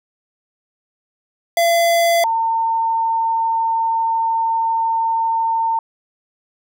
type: tone pair in turn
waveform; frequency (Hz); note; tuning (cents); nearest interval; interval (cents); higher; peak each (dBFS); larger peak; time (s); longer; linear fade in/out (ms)
square / sine; 679 / 906.4; F5 / A#5; -49 / -49; perfect fourth; 500; second; -13 / -15; first; 1.57-2.24 / 2.24-5.79; second; 2
effects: none